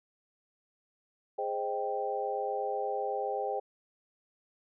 sine chord, Ab major seventh, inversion none, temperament equal, 415.3 / 523.3 / 622.3 / 784 Hz, Ab4 / C5 / Eb5 / G5, 0 / 0 / 0 / 0 cents, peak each -36 / -36 / -39 / -34 dBFS, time 1.38-3.6 s, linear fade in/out 10 ms, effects none

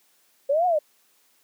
sine linear two-way sweep, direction up then down, 534 to 740 to 579 Hz, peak -18 dBFS, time 0.49-0.79 s, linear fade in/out 10 ms, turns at 0.66 s, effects white hiss -63 dBFS RMS until 1.43 s + high-pass 200 Hz 12 dB/octave

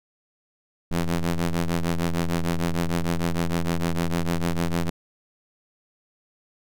sawtooth ring-modulated tone, 86 Hz, F2, 26 cents flat, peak -15 dBFS, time 0.91-4.9 s, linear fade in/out 5 ms, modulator 82.7 Hz, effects none

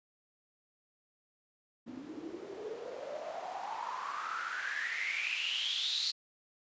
white noise with band-pass filter sweep, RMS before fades -38 dBFS, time 1.86-6.12 s, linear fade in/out 20 ms, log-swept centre 250 to 4300 Hz, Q 9.4, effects resampled to 16000 Hz

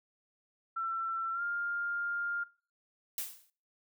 sine tone with pitch glide, 1344 to 1403.5 Hz, E6 to F6, +33 to +8 cents, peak -32 dBFS, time 0.76-2.44 s, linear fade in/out 10 ms, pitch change +75 cents, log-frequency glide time 1.32-1.42 s
blue noise with exponential decay, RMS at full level -33 dBFS, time 3.18-3.5 s, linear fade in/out 1 ms, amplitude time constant 69 ms
effects noise-tail reverb RT60 0.4 s tail -21 dB re dry

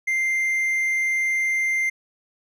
triangle tone, 2093 Hz, C7, in tune, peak -18 dBFS, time 0.07-1.9 s, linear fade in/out 10 ms, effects none

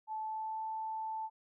sine tone with pitch glide, 871 to 880.1 Hz, A5 to A5, -18 to 0 cents, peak -36 dBFS, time 0.07-1.3 s, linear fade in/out 50 ms, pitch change +18 cents, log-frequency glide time 0.21-0.62 s, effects none

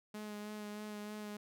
sawtooth tone with vibrato, 210 Hz, G#3, 19 cents sharp, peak -39 dBFS, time 0.14-1.37 s, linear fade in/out 5 ms, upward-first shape sine, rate 3.2 Hz, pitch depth 19 cents each way, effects none

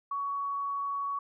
sine tone, 1122 Hz, C#6, 21 cents sharp, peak -30 dBFS, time 0.11-1.19 s, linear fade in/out 5 ms, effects none

